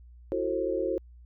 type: chord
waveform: sine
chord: F# half-diminished seventh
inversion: third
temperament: just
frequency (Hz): 333 / 370 / 444 / 532.8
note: E4 / F#4 / A4 / C5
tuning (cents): +18 / 0 / +16 / +31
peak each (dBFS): -33 / -31 / -33 / -31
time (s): 0.32-0.98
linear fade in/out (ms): 0
effects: added 60 Hz sine -48 dBFS peak until 1.25 s